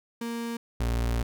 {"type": "tone pair in turn", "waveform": "35% pulse", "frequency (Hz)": [233.1, 58.56], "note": ["A#3", "A#1"], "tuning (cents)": [0, 9], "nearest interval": "2 octaves", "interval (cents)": 2391, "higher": "first", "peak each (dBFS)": [-29, -23], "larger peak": "second", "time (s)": [[0.21, 0.57], [0.8, 1.23]], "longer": "second", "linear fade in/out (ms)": 5, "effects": []}